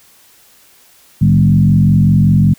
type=tone with frequency modulation; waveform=sine; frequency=155.56 Hz; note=D#3; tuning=in tune; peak=-6 dBFS; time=1.21-2.54 s; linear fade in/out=10 ms; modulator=45.3 Hz; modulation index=1.3; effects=white hiss -47 dBFS RMS until 2.58 s